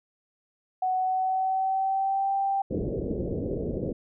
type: tone with pitch glide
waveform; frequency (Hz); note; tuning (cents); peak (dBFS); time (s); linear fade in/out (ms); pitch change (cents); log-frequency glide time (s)
sine; 744 to 785.1; F#5 to G5; +9 to +2; -23; 0.82-2.62; 5; +93; 0.94-2.33
type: low-pass noise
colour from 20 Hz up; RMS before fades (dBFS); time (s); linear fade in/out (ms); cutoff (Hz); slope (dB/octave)
white; -30; 2.7-3.93; 10; 520; 48
effects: none